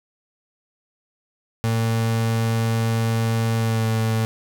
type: tone with pitch glide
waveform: 35% pulse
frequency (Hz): 113.6 to 111.65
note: A#2 to A2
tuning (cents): -44 to +26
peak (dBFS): -17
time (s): 1.64-4.25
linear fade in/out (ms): 0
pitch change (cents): -30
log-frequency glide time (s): 3.56-3.89
effects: none